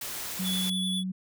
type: noise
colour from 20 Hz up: white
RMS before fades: -36 dBFS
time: 0.01-0.7 s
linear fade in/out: 5 ms
type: tone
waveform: sine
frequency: 186.4 Hz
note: F#3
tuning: 13 cents sharp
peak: -29 dBFS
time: 0.39-1.12 s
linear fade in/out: 10 ms
type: tone with vibrato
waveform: square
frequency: 3423 Hz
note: A7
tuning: 48 cents flat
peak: -30 dBFS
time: 0.43-1.04 s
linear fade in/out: 50 ms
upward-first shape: square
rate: 10 Hz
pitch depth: 16 cents each way
effects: none